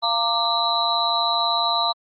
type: tone cluster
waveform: sine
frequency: 692 / 923 / 1179 / 3896 / 4054 Hz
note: F5 / A#5 / D6 / B7 / B7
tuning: -16 / -17 / +6 / -24 / +45 cents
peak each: -25 dBFS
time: 0.02-1.93 s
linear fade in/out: 20 ms
effects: Opus 32 kbps